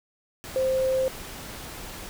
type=tone in noise; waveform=sine; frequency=523.3 Hz; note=C5; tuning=in tune; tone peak=-21 dBFS; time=0.56-1.08 s; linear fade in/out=0 ms; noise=pink; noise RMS=-39 dBFS; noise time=0.44-2.09 s; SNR=+15 dB; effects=none